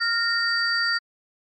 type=tone cluster; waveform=sine; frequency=1398 / 1843 / 4650 Hz; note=F6 / A#6 / D8; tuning=+1 / -20 / -18 cents; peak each=-24 dBFS; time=0-0.99 s; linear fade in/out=20 ms; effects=tanh soft clip ceiling -12 dBFS + MP3 32 kbps